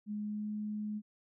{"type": "tone with pitch glide", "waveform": "sine", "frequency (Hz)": [209.3, 211.1], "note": ["G#3", "G#3"], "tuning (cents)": [14, 29], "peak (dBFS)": -35, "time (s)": [0.06, 1.02], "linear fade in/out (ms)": 50, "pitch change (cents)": 15, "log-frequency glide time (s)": [0.21, 0.48], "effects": []}